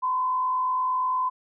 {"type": "tone with frequency modulation", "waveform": "sine", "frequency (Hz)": 1019, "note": "C6", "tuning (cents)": -46, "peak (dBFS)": -22, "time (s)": [0.02, 1.3], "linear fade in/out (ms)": 20, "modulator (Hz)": 48.5, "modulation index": 0.4, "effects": []}